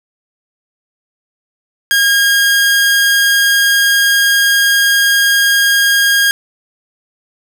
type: tone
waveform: sawtooth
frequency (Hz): 1625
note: G#6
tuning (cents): -38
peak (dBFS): -5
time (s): 1.91-6.31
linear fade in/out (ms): 0
effects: none